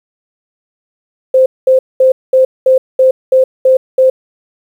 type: tone bursts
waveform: sine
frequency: 521 Hz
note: C5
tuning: 7 cents flat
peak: -4 dBFS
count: 9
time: 1.34-4.1 s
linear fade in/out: 5 ms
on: 120 ms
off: 210 ms
effects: 7-bit